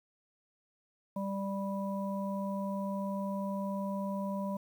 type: harmonic tone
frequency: 196.6 Hz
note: G3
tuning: 5 cents sharp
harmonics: 1 / 3 / 5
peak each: -34 / -39 / -41 dBFS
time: 1.16-4.57 s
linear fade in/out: 5 ms
effects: 10-bit